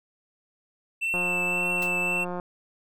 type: tone with vibrato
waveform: triangle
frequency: 2674 Hz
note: E7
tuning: 24 cents sharp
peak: -23 dBFS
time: 1.01-2.25 s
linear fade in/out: 20 ms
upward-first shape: triangle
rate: 1.8 Hz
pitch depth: 23 cents each way
type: click train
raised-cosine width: 1 ms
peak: -20 dBFS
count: 225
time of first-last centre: 1.14-2.398 s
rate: 178 Hz
type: noise with exponential decay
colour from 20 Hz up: white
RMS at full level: -35 dBFS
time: 1.82-1.94 s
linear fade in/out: 2 ms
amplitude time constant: 26 ms
effects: none